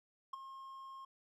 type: tone with ADSR envelope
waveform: triangle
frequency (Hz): 1072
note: C6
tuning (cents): +42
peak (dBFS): -35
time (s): 0.33-1.05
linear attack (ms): 7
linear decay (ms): 13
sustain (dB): -11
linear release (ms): 5
effects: none